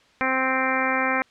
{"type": "harmonic tone", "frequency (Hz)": 261.6, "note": "C4", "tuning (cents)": 0, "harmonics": [1, 2, 3, 4, 5, 6, 7, 8, 9], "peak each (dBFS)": [-29, -29, -29, -29, -29, -29, -29, -29, -29], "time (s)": [0.21, 1.22], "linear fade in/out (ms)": 0, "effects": ["white hiss -57 dBFS RMS until 1.3 s", "low-pass 4000 Hz 12 dB/octave"]}